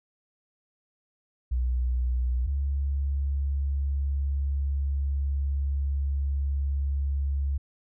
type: tone pair in turn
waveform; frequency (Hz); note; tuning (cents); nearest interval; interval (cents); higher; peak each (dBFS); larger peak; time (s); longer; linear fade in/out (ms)
sine; 62 / 69.59; B1 / C#2; +7 / +7; major second; 200; second; -23 / -24; first; 1.51-2.47 / 2.47-7.58; second; 10
effects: none